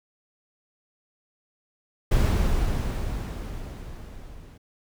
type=noise with level ramp; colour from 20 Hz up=brown; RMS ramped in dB=-19 to -45 dBFS; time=2.11-4.58 s; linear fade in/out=10 ms; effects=none